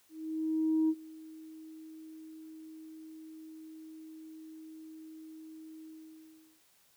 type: tone with ADSR envelope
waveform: sine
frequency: 316.8 Hz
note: D#4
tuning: 31 cents sharp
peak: -23 dBFS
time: 0.09-6.62 s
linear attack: 800 ms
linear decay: 55 ms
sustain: -23 dB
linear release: 760 ms
effects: tanh soft clip ceiling -21 dBFS + white hiss -67 dBFS RMS until 6.96 s